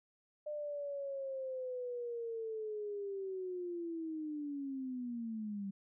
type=linear sweep; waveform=sine; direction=down; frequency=602 to 193.4 Hz; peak=-38 dBFS; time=0.46-5.71 s; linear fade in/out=10 ms; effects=none